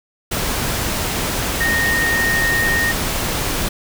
sine tone in noise, 1851 Hz, A#6, 13 cents flat, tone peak -16 dBFS, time 1.6-2.92 s, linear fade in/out 10 ms, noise pink, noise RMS -21 dBFS, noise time 0.31-3.69 s, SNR +2 dB, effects none

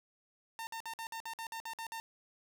sawtooth tone bursts, 907 Hz, A#5, 48 cents flat, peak -36 dBFS, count 11, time 0.59-2 s, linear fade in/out 0 ms, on 80 ms, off 53 ms, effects none

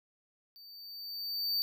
square tone with level ramp, 4597 Hz, D8, 38 cents flat, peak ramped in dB -52 to -28 dBFS, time 0.56-1.62 s, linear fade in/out 0 ms, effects none

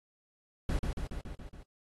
brown noise with echo, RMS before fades -30 dBFS, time 0.69-0.79 s, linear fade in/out 2 ms, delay 140 ms, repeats 6, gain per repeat -3 dB, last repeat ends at 1.63 s, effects AAC 32 kbps

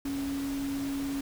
sine tone in noise, 277.2 Hz, C#4, in tune, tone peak -30 dBFS, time 0.05-1.21 s, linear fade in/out 5 ms, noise pink, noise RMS -42 dBFS, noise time 0.05-1.21 s, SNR +9 dB, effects none

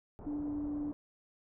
pink low-pass noise, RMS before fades -48 dBFS, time 0.19-0.93 s, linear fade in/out 0 ms, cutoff 920 Hz, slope 24 dB/octave
sine tone, 293.7 Hz, D4, in tune, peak -34 dBFS, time 0.26-0.92 s, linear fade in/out 10 ms
effects none

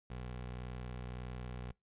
20% pulse tone, 61.74 Hz, B1, in tune, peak -37 dBFS, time 0.1-1.72 s, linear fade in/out 5 ms, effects noise-tail reverb RT60 0.2 s tail -25 dB re dry + resampled to 8000 Hz

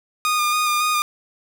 sawtooth tone with vibrato, 1221 Hz, D#6, 33 cents flat, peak -14 dBFS, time 0.25-1.02 s, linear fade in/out 0 ms, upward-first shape square, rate 3.6 Hz, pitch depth 17 cents each way, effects none

